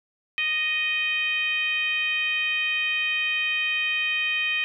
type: tone with frequency modulation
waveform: sine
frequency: 2489 Hz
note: D#7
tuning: in tune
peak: -22 dBFS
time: 0.38-4.64 s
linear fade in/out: 0 ms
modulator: 625 Hz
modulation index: 0.94
effects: none